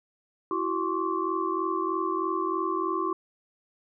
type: tone cluster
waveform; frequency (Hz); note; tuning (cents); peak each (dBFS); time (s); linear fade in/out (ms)
sine; 332.2 / 375.5 / 1060 / 1143; E4 / F#4 / C6 / D6; +13 / +26 / +22 / -47; -31; 0.51-3.13; 2
effects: none